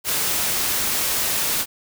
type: noise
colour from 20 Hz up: white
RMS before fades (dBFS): -22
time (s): 0.04-1.66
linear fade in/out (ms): 50
effects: none